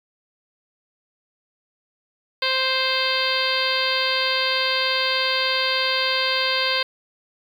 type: harmonic tone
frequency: 523.3 Hz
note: C5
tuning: in tune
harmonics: 1 / 2 / 3 / 4 / 5 / 6 / 7 / 8 / 9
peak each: -28 / -28 / -28 / -28 / -28 / -28 / -28 / -28 / -28 dBFS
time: 2.42-6.83 s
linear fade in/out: 5 ms
effects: 8-bit